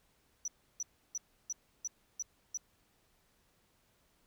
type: tone bursts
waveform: sine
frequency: 5910 Hz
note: F#8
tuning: 3 cents flat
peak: -33 dBFS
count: 7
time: 0.45-2.573 s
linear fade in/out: 2 ms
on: 29 ms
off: 320 ms
effects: tanh soft clip ceiling -32 dBFS + pink hiss -72 dBFS RMS until 4.26 s